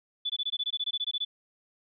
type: tone bursts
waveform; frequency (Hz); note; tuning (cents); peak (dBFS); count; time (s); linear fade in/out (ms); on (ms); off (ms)
sine; 3471; A7; -24; -27; 15; 0.25-1.25; 10; 48; 20
effects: none